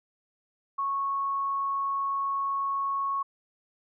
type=tone; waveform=sine; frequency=1103 Hz; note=C#6; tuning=9 cents flat; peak=-26 dBFS; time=0.78-3.23 s; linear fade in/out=10 ms; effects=none